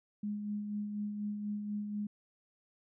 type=tone with tremolo; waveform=sine; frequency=207.7 Hz; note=G#3; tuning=in tune; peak=-33 dBFS; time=0.23-2.07 s; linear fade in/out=5 ms; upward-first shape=sine; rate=4.1 Hz; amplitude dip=40%; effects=none